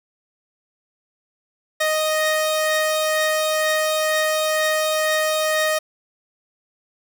sawtooth tone pair together, 622.3 / 1864.8 Hz, D#5 / A#6, 0 / 0 cents, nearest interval octave + perfect fifth, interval 1900 cents, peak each -15 / -22 dBFS, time 1.8-5.79 s, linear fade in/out 10 ms, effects 8-bit

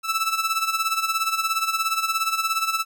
sawtooth tone with tremolo, 1318.5 Hz, E6, in tune, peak -15 dBFS, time 0.03-2.85 s, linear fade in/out 50 ms, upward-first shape sine, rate 17 Hz, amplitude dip 70%, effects none

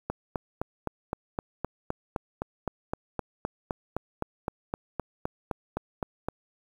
click train, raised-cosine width 1 ms, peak -15 dBFS, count 25, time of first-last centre 0.1-6.286 s, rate 3.88 Hz, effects 8-bit

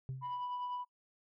sine tone with exponential decay, 131.5 Hz, C3, 9 cents sharp, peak -33 dBFS, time 0.09-0.46 s, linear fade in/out 0 ms, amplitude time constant 80 ms
sine tone with tremolo, 987 Hz, B5, 1 cent flat, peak -33 dBFS, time 0.21-0.85 s, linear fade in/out 50 ms, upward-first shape triangle, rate 10 Hz, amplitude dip 45%
effects noise-tail reverb RT60 0.1 s tail -23 dB re dry + tanh soft clip ceiling -35 dBFS

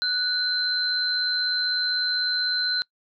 sine tone pair together, 1483 / 4092 Hz, F#6 / C8, +4 / -39 cents, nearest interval octave + tritone, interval 1757 cents, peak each -27 / -23 dBFS, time 0.02-2.82 s, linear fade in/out 0 ms, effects noise-tail reverb RT60 0.1 s tail -25 dB re dry

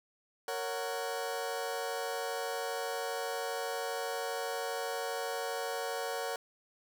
sawtooth chord, F# major, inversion first, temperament just, 462.5 / 555 / 740 Hz, A#4 / C#5 / F#5, -14 / +2 / 0 cents, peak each -34 / -35 / -35 dBFS, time 0.48-6.36 s, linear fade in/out 2 ms, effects none

